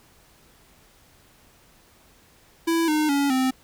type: tone with pitch steps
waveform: square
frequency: 331.4 / 305.7 / 281.9 / 260 Hz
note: E4 / D#4 / C#4 / C4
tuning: +9 / -30 / +29 / -11 cents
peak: -20 dBFS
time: 2.67-3.51 s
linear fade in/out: 10 ms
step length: 210 ms
effects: pink hiss -56 dBFS RMS until 3.63 s